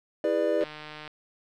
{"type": "chord", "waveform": "triangle", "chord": "E dominant seventh", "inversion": "none", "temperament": "just", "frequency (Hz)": [329.6, 412, 494.4, 593.3], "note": ["E4", "G#4", "B4", "D5"], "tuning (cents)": [0, -14, 2, 18], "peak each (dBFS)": [-28, -28, -27, -24], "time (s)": [0.24, 0.64], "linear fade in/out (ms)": 2}
{"type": "click train", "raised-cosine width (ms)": 0.3, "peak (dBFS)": -25, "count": 72, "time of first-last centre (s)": [0.61, 1.077], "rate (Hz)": 152}
{"effects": []}